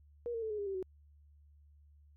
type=tone with pitch steps; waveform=sine; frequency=476.4 / 457.5 / 439.4 / 422 / 405.3 / 389.2 / 373.8 Hz; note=A#4 / A#4 / A4 / G#4 / G#4 / G4 / F#4; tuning=+38 / -32 / -2 / +28 / -42 / -12 / +18 cents; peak=-35 dBFS; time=0.26-0.827 s; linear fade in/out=0 ms; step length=81 ms; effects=added 73 Hz sine -59 dBFS peak until 2.16 s